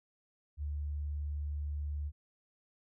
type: tone with vibrato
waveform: sine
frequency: 73.42 Hz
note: D2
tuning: in tune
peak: -34 dBFS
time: 0.57-2.12 s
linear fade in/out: 50 ms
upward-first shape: sine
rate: 19 Hz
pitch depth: 11 cents each way
effects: none